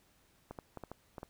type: clicks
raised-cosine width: 1 ms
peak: -29 dBFS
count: 7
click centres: 0.51 / 0.588 / 0.773 / 0.837 / 0.916 / 1.182 / 1.231 s
effects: pink hiss -69 dBFS RMS until 1.29 s